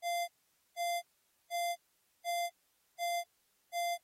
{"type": "tone bursts", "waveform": "square", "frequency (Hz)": 692, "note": "F5", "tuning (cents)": -16, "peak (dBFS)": -33, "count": 6, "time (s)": [0.02, 3.98], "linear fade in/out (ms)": 50, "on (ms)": 260, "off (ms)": 480, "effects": ["white hiss -75 dBFS RMS until 4.03 s", "AAC 48 kbps"]}